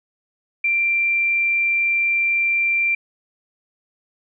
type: tone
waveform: sine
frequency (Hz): 2362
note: D7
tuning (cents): +9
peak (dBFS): -16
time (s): 0.64-2.95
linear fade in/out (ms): 5
effects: none